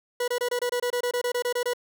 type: tone bursts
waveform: 40% pulse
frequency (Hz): 488.6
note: B4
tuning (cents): -19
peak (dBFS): -23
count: 15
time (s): 0.2-1.735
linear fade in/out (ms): 5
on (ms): 79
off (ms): 25
effects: none